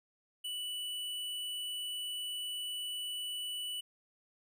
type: tone with hard clipping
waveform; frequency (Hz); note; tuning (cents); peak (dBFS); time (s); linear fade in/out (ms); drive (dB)
triangle; 2964; F#7; +2; -38; 0.44-3.81; 10; 16
effects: none